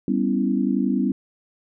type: chord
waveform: sine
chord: C# half-diminished seventh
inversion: second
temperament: equal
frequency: 196 / 246.9 / 277.2 / 329.6 Hz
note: G3 / B3 / C#4 / E4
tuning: 0 / 0 / 0 / 0 cents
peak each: -23 / -23 / -24 / -28 dBFS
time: 0.08-1.12 s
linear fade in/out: 2 ms
effects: none